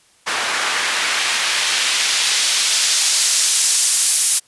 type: noise with band-pass filter sweep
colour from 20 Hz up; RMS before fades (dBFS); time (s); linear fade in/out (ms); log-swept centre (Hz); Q
white; -17; 0.26-4.4; 20; 1300 to 10000; 0.84
effects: white hiss -54 dBFS RMS until 4.47 s + resampled to 24000 Hz